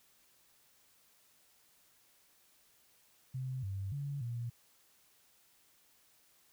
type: tone with pitch steps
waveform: sine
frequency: 129.8 / 97.3 / 141.8 / 118.7 Hz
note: C3 / G2 / C#3 / A#2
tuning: -13 / -12 / +40 / +32 cents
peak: -36 dBFS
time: 3.34-4.5 s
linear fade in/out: 10 ms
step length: 290 ms
effects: white hiss -68 dBFS RMS until 6.52 s